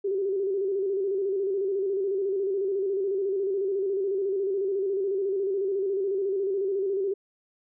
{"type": "tone with vibrato", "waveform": "sine", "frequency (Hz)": 390.5, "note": "G4", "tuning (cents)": -7, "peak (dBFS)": -24, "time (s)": [0.04, 7.14], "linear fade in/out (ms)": 10, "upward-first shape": "square", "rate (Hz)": 14, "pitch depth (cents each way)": 55, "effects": []}